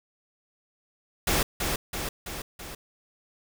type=noise with echo; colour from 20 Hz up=pink; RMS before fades=-24 dBFS; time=1.27-1.43 s; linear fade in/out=5 ms; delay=330 ms; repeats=4; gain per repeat=-4 dB; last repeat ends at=2.75 s; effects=none